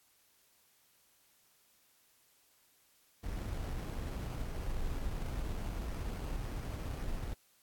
brown noise with sample-and-hold, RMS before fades -38 dBFS, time 3.23-7.34 s, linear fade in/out 10 ms, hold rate 3675 Hz, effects white hiss -69 dBFS RMS until 7.62 s + AAC 64 kbps

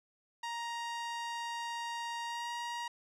sawtooth tone with pitch glide, 937 to 947.3 Hz, A#5 to A#5, +9 to +28 cents, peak -33 dBFS, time 0.43-2.88 s, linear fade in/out 5 ms, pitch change +19 cents, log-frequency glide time 2.26-2.5 s, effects low-pass 7000 Hz 12 dB/octave

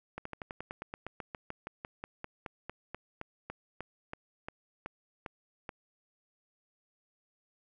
slowing click train, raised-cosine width 0.5 ms, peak -24 dBFS, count 28, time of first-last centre 0.18-5.692 s, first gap 74 ms, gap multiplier 1.07, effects none

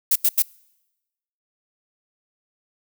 violet noise bursts, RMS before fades -17 dBFS, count 3, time 0.11-0.423 s, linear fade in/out 5 ms, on 47 ms, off 86 ms, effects noise-tail reverb RT60 1.0 s tail -26 dB re dry

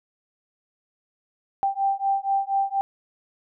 sine beating tone pair, 784 / 788.2 Hz, G5 / G5, 0 / +9 cents, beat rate 4.2 Hz, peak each -24 dBFS, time 1.63-2.81 s, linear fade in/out 0 ms, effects none

